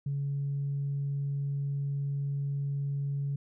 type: tone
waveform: sine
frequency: 140.6 Hz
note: C#3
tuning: 25 cents sharp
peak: -28 dBFS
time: 0.06-3.36 s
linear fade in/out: 5 ms
effects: tanh soft clip ceiling -25 dBFS